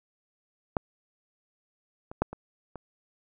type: clicks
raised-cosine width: 1 ms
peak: -11 / -26 / -9 / -24 / -25 dBFS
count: 5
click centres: 0.768 / 2.115 / 2.22 / 2.33 / 2.757 s
effects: none